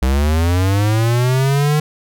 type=linear sweep; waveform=square; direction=up; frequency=62.8 to 152.8 Hz; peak=-13 dBFS; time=0.02-1.8 s; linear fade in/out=5 ms; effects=none